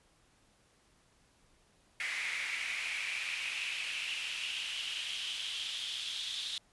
brown noise with high-pass filter sweep, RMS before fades -38 dBFS, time 2-6.58 s, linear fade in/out 2 ms, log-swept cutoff 2100 to 3600 Hz, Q 5.4, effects pink hiss -68 dBFS RMS until 6.72 s + resampled to 24000 Hz

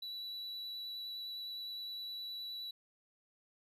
triangle tone with vibrato, 3940 Hz, B7, 5 cents flat, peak -40 dBFS, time 0.02-2.71 s, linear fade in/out 5 ms, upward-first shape triangle, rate 9.7 Hz, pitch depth 11 cents each way, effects none

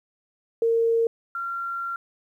sine tone pair in turn, 458.8 / 1374.8 Hz, A#4 / F6, -28 / -28 cents, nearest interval octave + perfect fifth, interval 1900 cents, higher second, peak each -18 / -27 dBFS, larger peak first, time 0.62-1.07 / 1.35-1.96 s, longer second, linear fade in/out 2 ms, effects 10-bit

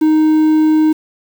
triangle tone with quantisation, 311.1 Hz, D#4, in tune, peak -6 dBFS, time 0.01-0.93 s, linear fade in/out 10 ms, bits 6, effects none

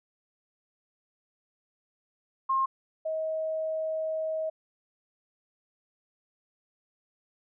sine tone pair in turn, 1067 / 634.4 Hz, C6 / D#5, +34 / +33 cents, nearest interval major sixth, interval 901 cents, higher first, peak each -23 / -28 dBFS, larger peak first, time 2.49-2.66 / 3.05-4.5 s, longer second, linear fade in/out 10 ms, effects none

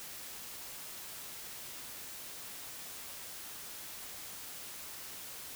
silence, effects white hiss -46 dBFS RMS until 5.55 s

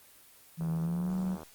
sine tone with pitch glide, 164.81 to 186.06 Hz, E3 to F#3, 0 to +10 cents, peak -29 dBFS, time 0.57-1.38 s, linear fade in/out 50 ms, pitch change +210 cents, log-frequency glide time 0.8-1.14 s
click train, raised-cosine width 1 ms, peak -30 dBFS, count 66, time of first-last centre 0.61-1.432 s, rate 79.1 Hz
effects white hiss -57 dBFS RMS until 1.54 s + Opus 24 kbps

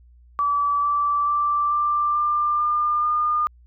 sine tone with pitch steps, 1152 / 1162 / 1172.1 / 1182.3 / 1192.6 / 1203 / 1213.5 Hz, D6 / D6 / D6 / D6 / D6 / D6 / D#6, -34 / -19 / -4 / +11 / +26 / +41 / -44 cents, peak -18 dBFS, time 0.39-3.47 s, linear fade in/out 0 ms, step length 440 ms, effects added 60 Hz sine -48 dBFS peak until 3.66 s

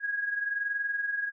sine tone pair together, 1646 / 1667 Hz, G#6 / G#6, -16 / +6 cents, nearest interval unison, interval 22 cents, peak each -29 / -36 dBFS, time 0-1.32 s, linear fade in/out 50 ms, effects none

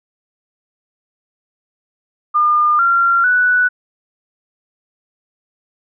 sine tone with pitch steps, 1208 / 1378 / 1482 Hz, D6 / F6 / F#6, +48 / -24 / +2 cents, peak -10 dBFS, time 2.34-3.69 s, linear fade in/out 20 ms, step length 450 ms, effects none

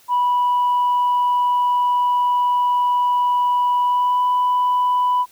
sine tone with pitch glide, 982 to 991.7 Hz, B5 to B5, -10 to +7 cents, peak -13 dBFS, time 0.08-5.26 s, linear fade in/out 50 ms, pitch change +17 cents, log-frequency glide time 3.81-4.23 s, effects tanh soft clip ceiling -12 dBFS + white hiss -52 dBFS RMS until 5.31 s

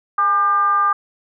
sine tone with frequency modulation, 1200 Hz, D6, 37 cents sharp, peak -13 dBFS, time 0.18-0.93 s, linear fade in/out 5 ms, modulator 375 Hz, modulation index 0.49, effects none

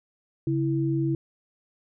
sine tone pair together, 138.59 / 328.7 Hz, C#3 / E4, 0 / -5 cents, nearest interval octave + minor third, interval 1495 cents, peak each -25 dBFS, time 0.47-1.15 s, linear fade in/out 2 ms, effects none

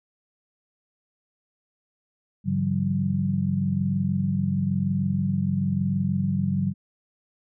sine tone cluster, 100.6 / 144.1 / 169.6 / 190.6 Hz, G2 / D3 / E3 / G3, +45 / -33 / +50 / -48 cents, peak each -29 / -27 / -32 / -24 dBFS, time 2.44-6.74 s, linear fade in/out 50 ms, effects none

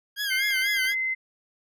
20% pulse tone with vibrato, 1600 Hz, G6, 35 cents sharp, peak -21 dBFS, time 0.16-0.95 s, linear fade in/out 50 ms, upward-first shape sine, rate 4.1 Hz, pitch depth 89 cents each way
sine tone with pitch glide, 2110 to 2061 Hz, C7 to C7, +14 to -27 cents, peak -24 dBFS, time 0.3-1.15 s, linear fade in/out 20 ms, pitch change -41 cents, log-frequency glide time 0.45-0.76 s
clicks, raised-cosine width 0.2 ms, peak -27 dBFS, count 7, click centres 0.507 / 0.558 / 0.62 / 0.664 / 0.768 / 0.853 / 0.921 s
effects none

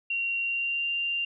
sine tone with pitch glide, 2753 to 2783 Hz, F7 to F7, -25 to -7 cents, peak -26 dBFS, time 0.1-1.25 s, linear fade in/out 5 ms, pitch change +18 cents, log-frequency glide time 0.4-0.9 s, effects none

